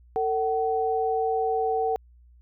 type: tone pair together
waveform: sine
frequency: 449.6 / 756.1 Hz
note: A4 / F#5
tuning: +37 / +37 cents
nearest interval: major sixth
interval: 900 cents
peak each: -25 dBFS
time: 0.16-1.96 s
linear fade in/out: 0 ms
effects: added 60 Hz sine -51 dBFS peak until 2.41 s